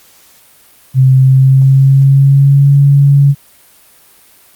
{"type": "tone with pitch glide", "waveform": "sine", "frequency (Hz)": [131.3, 140.72], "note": ["C3", "C#3"], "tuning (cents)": [6, 26], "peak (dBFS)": -3, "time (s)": [0.94, 3.35], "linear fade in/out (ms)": 50, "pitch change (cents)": 120, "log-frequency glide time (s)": [1.15, 2.73], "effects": ["white hiss -44 dBFS RMS until 4.55 s", "Opus 48 kbps"]}